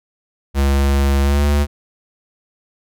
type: tone with pitch glide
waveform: square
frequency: 69.3 to 72.37 Hz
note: C#2 to D2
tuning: 0 to -25 cents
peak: -13 dBFS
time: 0.54-1.67 s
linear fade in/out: 50 ms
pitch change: +75 cents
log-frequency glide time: 1.22-1.45 s
effects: none